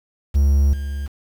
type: tone with level steps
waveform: triangle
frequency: 70.1 Hz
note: C#2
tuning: 20 cents sharp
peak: -10 / -21 dBFS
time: 0.34-1.08 s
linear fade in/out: 20 ms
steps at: 0.73 s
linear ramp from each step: 5 ms
effects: 7-bit